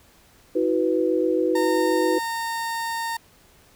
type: chord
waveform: sine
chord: E suspended second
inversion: none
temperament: equal with one note detuned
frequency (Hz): 322.5 / 370 / 493.9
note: E4 / F#4 / B4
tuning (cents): -38 / 0 / 0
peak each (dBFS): -23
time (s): 0.55-2.19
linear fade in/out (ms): 10
type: tone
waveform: 30% pulse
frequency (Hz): 918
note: A#5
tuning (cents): -27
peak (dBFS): -23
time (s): 1.55-3.17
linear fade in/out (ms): 5
effects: pink hiss -55 dBFS RMS until 3.75 s